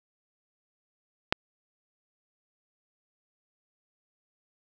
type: click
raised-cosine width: 0.3 ms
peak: -5 dBFS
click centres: 1.325 s
effects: none

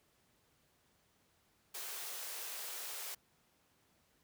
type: high-pass noise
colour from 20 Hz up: white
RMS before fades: -44 dBFS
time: 1.74-3.15 s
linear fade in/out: 10 ms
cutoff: 360 Hz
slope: 96 dB/octave
effects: pink hiss -73 dBFS RMS until 4.23 s + high-pass 60 Hz 12 dB/octave

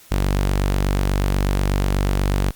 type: tone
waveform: sawtooth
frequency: 48.2 Hz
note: G1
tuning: 28 cents flat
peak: -13 dBFS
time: 0.11-2.51 s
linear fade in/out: 10 ms
effects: white hiss -48 dBFS RMS until 2.55 s + Opus 48 kbps

